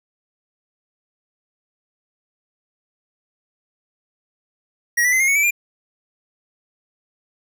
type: tone with pitch steps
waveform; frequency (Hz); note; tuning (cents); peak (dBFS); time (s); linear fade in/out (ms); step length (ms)
square; 1900 / 1975 / 2053 / 2134 / 2218 / 2306 / 2397; A#6 / B6 / C7 / C7 / C#7 / D7 / D7; +33 / 0 / -33 / +34 / 0 / -32 / +35; -15; 4.97-5.509; 10; 77
effects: none